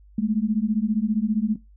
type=beating tone pair; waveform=sine; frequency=207.7 / 222.7 Hz; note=G#3 / A3; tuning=0 / +21 cents; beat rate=15 Hz; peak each=-23 dBFS; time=0.18-1.56 s; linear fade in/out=5 ms; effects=noise-tail reverb RT60 0.2 s tail -19 dB re dry + added 50 Hz sine -48 dBFS peak until 1.76 s